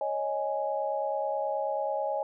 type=chord; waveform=sine; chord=C# suspended second; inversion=none; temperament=just; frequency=554.4 / 623.7 / 831.5 Hz; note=C#5 / D#5 / G#5; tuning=0 / +4 / +2 cents; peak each=-32 dBFS; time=0.01-2.23 s; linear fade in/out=2 ms; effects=none